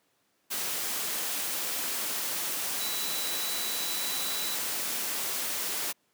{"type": "tone in noise", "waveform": "sine", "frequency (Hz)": 3951, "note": "B7", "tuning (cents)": 0, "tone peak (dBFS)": -36, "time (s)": [2.79, 4.56], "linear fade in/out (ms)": 20, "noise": "white", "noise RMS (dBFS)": -32, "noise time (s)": [0.5, 5.93], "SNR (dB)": -7, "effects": ["pink hiss -71 dBFS RMS until 6.13 s", "high-pass 200 Hz 12 dB/octave"]}